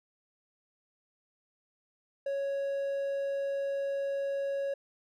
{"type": "tone", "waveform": "triangle", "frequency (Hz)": 554.4, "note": "C#5", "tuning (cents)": 0, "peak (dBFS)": -28, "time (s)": [2.26, 4.74], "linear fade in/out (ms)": 5, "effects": []}